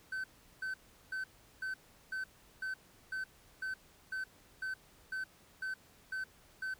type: tone bursts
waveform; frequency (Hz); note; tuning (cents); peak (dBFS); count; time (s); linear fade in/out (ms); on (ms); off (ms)
triangle; 1530; G6; -42; -34; 14; 0.12-6.74; 5; 120; 380
effects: pink hiss -63 dBFS RMS until 6.79 s